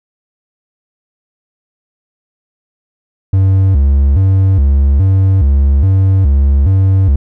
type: tone with vibrato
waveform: triangle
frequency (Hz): 81.6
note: E2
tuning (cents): -17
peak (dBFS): -4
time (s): 3.33-7.16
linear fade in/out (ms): 5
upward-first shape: square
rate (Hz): 1.2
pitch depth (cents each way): 280
effects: none